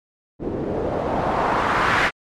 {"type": "noise with low-pass filter sweep", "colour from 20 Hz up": "white", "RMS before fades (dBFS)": -21, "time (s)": [0.39, 2.11], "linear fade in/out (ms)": 50, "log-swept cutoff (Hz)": [320, 1900], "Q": 1.8, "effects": ["MP3 64 kbps"]}